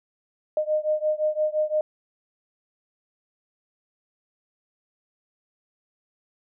sine beating tone pair, 611 / 616.8 Hz, D#5 / D#5, -32 / -15 cents, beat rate 5.8 Hz, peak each -24 / -25 dBFS, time 0.57-1.81 s, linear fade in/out 2 ms, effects none

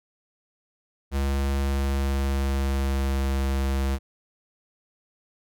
square tone with pitch glide, 68.9 to 67.64 Hz, C#2 to C#2, -10 to -42 cents, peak -23 dBFS, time 1.11-3.99 s, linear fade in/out 50 ms, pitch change -32 cents, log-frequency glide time 1.56-3.36 s, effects none

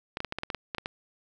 clicks, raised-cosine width 0.3 ms, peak -16 dBFS, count 11, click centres 0.171 / 0.204 / 0.247 / 0.324 / 0.386 / 0.434 / 0.502 / 0.547 / 0.748 / 0.783 / 0.859 s, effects none

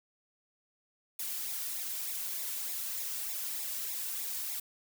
blue noise with flanger, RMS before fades -37 dBFS, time 1.19-4.6 s, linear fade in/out 5 ms, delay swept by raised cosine 0.65 to 2.45 ms, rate 3.3 Hz, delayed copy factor -0.7, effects none

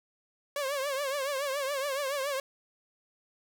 sawtooth tone with vibrato, 554.4 Hz, C#5, in tune, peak -26 dBFS, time 0.56-2.4 s, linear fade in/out 2 ms, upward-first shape triangle, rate 7.1 Hz, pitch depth 120 cents each way, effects none

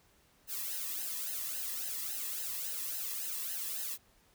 blue noise with flanger, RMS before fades -38 dBFS, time 0.47-3.98 s, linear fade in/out 50 ms, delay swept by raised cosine 0.86 to 1.36 ms, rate 3.6 Hz, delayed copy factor -0.8, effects pink hiss -67 dBFS RMS until 4.34 s

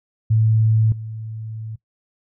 sine tone with level steps, 110.4 Hz, A2, 6 cents sharp, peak -13 / -28 dBFS, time 0.3-1.76 s, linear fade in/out 10 ms, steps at 0.92 s, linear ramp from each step 2 ms, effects noise-tail reverb RT60 0.1 s tail -19 dB re dry

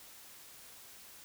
silence, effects white hiss -54 dBFS RMS until 1.24 s

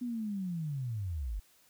sine linear sweep, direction down, 250 to 43.65 Hz, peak -33 dBFS, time 0.01-1.4 s, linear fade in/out 10 ms, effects white hiss -65 dBFS RMS until 1.69 s

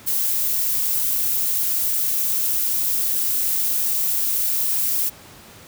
violet noise, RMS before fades -21 dBFS, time 0.06-5.1 s, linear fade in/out 20 ms, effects pink hiss -44 dBFS RMS until 5.67 s + high-pass 60 Hz 12 dB/octave

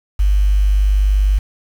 sine tone with quantisation, 49.79 Hz, G1, 28 cents sharp, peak -10 dBFS, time 0.19-1.39 s, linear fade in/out 10 ms, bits 6, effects none

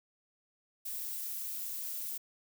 violet noise, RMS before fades -39 dBFS, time 0.85-2.18 s, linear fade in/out 10 ms, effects none

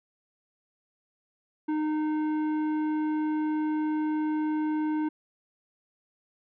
sine tone with tanh clipping, 307.2 Hz, D#4, 22 cents flat, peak -27 dBFS, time 1.68-5.09 s, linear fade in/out 10 ms, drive 11 dB, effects none

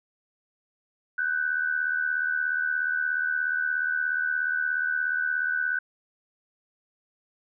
sine tone pair together, 1491.1 / 1568 Hz, F#6 / G6, +13 / 0 cents, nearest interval minor second, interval 87 cents, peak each -25 / -30 dBFS, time 1.18-5.79 s, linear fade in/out 5 ms, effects none

